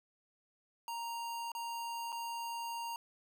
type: tone with dropouts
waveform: square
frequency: 932.3 Hz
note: A#5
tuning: in tune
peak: -39 dBFS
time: 0.88-2.96 s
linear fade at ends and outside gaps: 1 ms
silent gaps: 1.518-1.55 / 2.121-2.126 s
effects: none